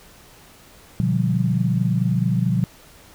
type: chord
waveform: sine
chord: G dominant seventh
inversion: first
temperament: just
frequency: 122.5 / 147 / 176.4 / 196 Hz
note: B2 / D3 / F3 / G3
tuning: -14 / +2 / +18 / 0 cents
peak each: -21 / -25 / -21 / -26 dBFS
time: 1-2.64 s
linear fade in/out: 0 ms
effects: pink hiss -48 dBFS RMS until 3.14 s